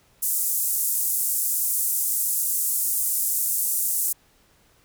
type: band-pass noise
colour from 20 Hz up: white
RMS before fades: -24 dBFS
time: 0.22-4.13 s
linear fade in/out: 10 ms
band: 7800 to 16000 Hz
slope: 24 dB/octave
effects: pink hiss -60 dBFS RMS until 4.84 s